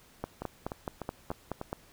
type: two click trains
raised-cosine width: 1 ms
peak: -22 / -19 dBFS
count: 5 / 8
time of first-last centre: 0.42-1.614 / 0.24-1.729 s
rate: 3.35 / 4.7 Hz
effects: pink hiss -59 dBFS RMS until 1.92 s